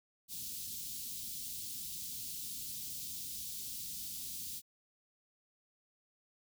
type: band-stop noise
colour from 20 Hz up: white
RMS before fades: -43 dBFS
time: 0.28-4.62 s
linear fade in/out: 50 ms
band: 250 to 3500 Hz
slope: 24 dB/octave
effects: none